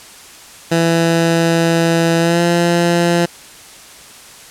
15% pulse tone with pitch glide, 166.5 to 171.78 Hz, E3 to F3, +18 to -28 cents, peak -5 dBFS, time 0.71-3.26 s, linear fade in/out 10 ms, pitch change +54 cents, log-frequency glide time 2.19-2.41 s, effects white hiss -38 dBFS RMS until 4.5 s + low-pass 10000 Hz 12 dB/octave

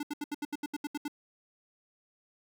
square tone bursts, 293.7 Hz, D4, in tune, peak -33 dBFS, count 11, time 0-1.081 s, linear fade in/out 5 ms, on 31 ms, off 74 ms, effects none

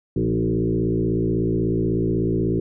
sine tone with frequency modulation, 246.9 Hz, B3, in tune, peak -18 dBFS, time 0.16-2.6 s, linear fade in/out 5 ms, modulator 56.3 Hz, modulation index 2.9, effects none

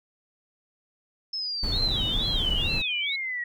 sine exponential sweep, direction down, 5274 to 1897 Hz, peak -28 dBFS, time 1.33-3.44 s, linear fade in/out 5 ms
brown noise, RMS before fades -29 dBFS, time 1.63-2.82 s, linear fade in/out 5 ms
sine tone with vibrato, 3490 Hz, A7, 15 cents flat, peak -28 dBFS, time 1.72-3.16 s, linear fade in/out 5 ms, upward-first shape sine, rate 2.2 Hz, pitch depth 290 cents each way
effects none

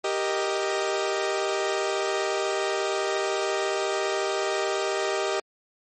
sawtooth chord, Eb major, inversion first, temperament equal, 392 / 466.2 / 622.3 Hz, G4 / Bb4 / Eb5, 0 / 0 / 0 cents, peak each -23 / -28 / -25 dBFS, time 0.04-5.4 s, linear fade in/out 5 ms, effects MP3 32 kbps

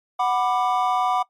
triangle chord, B minor, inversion second, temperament just, 740.8 / 987.8 / 1185.3 Hz, F#5 / B5 / D6, +2 / 0 / +16 cents, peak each -19 / -23 / -22 dBFS, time 0.19-1.23 s, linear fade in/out 10 ms, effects noise-tail reverb RT60 0.1 s tail -20 dB re dry + MP3 96 kbps

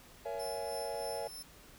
triangle chord, A# half-diminished seventh, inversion none, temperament just, 466.2 / 559.4 / 671.3 / 839.1 Hz, A#4 / C#5 / E5 / G#5, 0 / +16 / +31 / +18 cents, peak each -40 / -39 / -40 / -42 dBFS, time 0.25-1.28 s, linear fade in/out 10 ms
20% pulse tone with tremolo, 5310 Hz, E8, 12 cents sharp, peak -38 dBFS, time 0.39-1.43 s, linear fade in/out 10 ms, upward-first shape sine, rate 3.2 Hz, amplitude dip 55%
effects pink hiss -57 dBFS RMS until 1.78 s

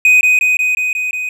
triangle tone with echo, 2500 Hz, D#7, 8 cents sharp, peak -4 dBFS, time 0.05-0.21 s, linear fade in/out 2 ms, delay 180 ms, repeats 6, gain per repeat -2 dB, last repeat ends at 1.29 s, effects none

